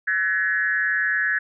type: tone with frequency modulation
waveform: sine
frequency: 1696 Hz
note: G#6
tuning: 36 cents sharp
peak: -19 dBFS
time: 0.07-1.39 s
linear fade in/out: 10 ms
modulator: 178 Hz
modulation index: 0.97
effects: none